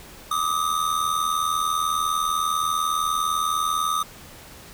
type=ring-modulated tone; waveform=square; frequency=1223 Hz; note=D#6; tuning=30 cents flat; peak=-19 dBFS; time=0.31-4.03 s; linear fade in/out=5 ms; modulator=40 Hz; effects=pink hiss -44 dBFS RMS until 4.73 s